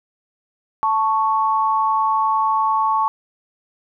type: tone pair together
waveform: sine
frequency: 880 / 1108.7 Hz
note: A5 / C#6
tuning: 0 / 0 cents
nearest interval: major third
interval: 400 cents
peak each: -18 dBFS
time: 0.83-3.08 s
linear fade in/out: 0 ms
effects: none